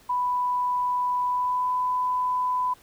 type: tone with pitch glide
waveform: sine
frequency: 990 to 1000.9 Hz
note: B5 to B5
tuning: +4 to +23 cents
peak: -22 dBFS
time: 0.09-2.74 s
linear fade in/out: 10 ms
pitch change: +19 cents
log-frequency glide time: 1.26-1.7 s
effects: pink hiss -55 dBFS RMS until 2.82 s

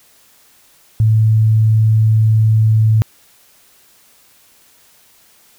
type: tone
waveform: sine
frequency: 109.8 Hz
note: A2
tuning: 3 cents flat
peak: -8 dBFS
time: 1-3.02 s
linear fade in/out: 0 ms
effects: white hiss -50 dBFS RMS until 5.58 s

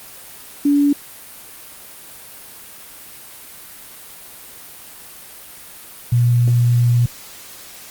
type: tone pair in turn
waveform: sine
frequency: 286.6 / 120.5 Hz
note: D4 / B2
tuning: -42 / -42 cents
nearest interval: octave + minor third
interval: 1500 cents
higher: first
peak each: -11 dBFS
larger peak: neither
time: 0.65-0.93 / 6.12-7.06 s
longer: second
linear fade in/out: 5 ms
effects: white hiss -38 dBFS RMS until 7.9 s + Opus 32 kbps

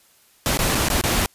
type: noise with dropouts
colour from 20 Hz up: pink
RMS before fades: -20 dBFS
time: 0.46-1.26 s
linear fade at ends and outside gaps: 0 ms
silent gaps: 0.573-0.59 / 0.749-0.753 / 0.885-0.901 / 1.013-1.038 s
effects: white hiss -56 dBFS RMS until 1.34 s + resampled to 32000 Hz

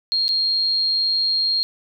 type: tone with dropouts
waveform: sine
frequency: 4234 Hz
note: C8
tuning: 20 cents sharp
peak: -17 dBFS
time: 0.12-1.63 s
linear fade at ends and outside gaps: 0 ms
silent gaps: 0.281-0.29 s
effects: none

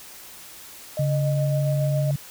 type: tone with tremolo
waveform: sine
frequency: 617 Hz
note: D#5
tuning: 15 cents flat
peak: -25 dBFS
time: 0.97-2.11 s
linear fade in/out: 2 ms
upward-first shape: sine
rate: 7.2 Hz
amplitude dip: 40%
type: tone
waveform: sine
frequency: 141.1 Hz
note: C#3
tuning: 31 cents sharp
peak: -20 dBFS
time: 0.99-2.16 s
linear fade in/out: 5 ms
effects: white hiss -43 dBFS RMS until 2.3 s

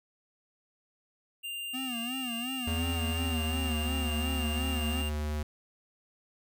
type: tone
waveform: square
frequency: 2794 Hz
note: F7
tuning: in tune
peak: -36 dBFS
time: 1.43-5.1 s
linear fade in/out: 20 ms
type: tone with vibrato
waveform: square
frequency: 246.9 Hz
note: B3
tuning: in tune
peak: -36 dBFS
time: 1.73-5.03 s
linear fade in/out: 20 ms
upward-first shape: sine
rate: 2.8 Hz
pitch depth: 120 cents each way
type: tone with pitch glide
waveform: square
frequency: 83.1 to 75.33 Hz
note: E2 to D2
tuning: +15 to +45 cents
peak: -31 dBFS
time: 2.67-5.43 s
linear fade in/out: 5 ms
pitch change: -170 cents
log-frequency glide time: 3.08-3.89 s
effects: none

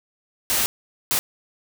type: noise bursts at uneven times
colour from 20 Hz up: white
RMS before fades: -21 dBFS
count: 2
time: 0.5-0.66 / 1.11-1.19 s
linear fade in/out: 0 ms
effects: none

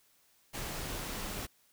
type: noise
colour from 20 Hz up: pink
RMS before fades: -39 dBFS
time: 0.53-1.47 s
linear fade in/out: 20 ms
effects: white hiss -68 dBFS RMS until 1.72 s

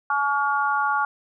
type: harmonic tone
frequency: 283.3 Hz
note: C#4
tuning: 38 cents sharp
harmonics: 3 / 4 / 5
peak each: -24 / -24 / -24 dBFS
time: 0.1-1.05 s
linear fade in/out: 2 ms
effects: none

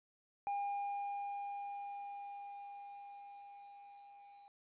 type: tone with level ramp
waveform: triangle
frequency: 807 Hz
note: G#5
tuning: 50 cents flat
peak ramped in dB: -33 to -55 dBFS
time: 0.47-4.48 s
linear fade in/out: 0 ms
effects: resampled to 8000 Hz + 12-bit

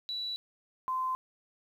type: tone pair in turn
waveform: sine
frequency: 3940 / 1033.1 Hz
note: B7 / C6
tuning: -5 / -22 cents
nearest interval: octave + major seventh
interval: 2317 cents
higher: first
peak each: -33 / -29 dBFS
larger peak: second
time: 0.09-0.36 / 0.88-1.15 s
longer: neither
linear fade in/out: 0 ms
effects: 10-bit

